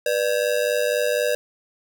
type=ring-modulated tone; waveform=square; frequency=543 Hz; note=C#5; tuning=36 cents flat; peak=-17 dBFS; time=0.06-1.35 s; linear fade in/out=0 ms; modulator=52 Hz; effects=none